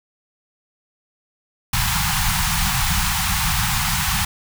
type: band-stop noise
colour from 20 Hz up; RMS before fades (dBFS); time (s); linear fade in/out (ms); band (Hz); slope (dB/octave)
pink; -20; 1.73-4.25; 5; 200 to 750; 96
effects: none